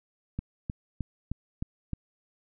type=click train; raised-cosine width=5 ms; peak=-19 dBFS; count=6; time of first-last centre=0.39-1.933 s; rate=3.24 Hz; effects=none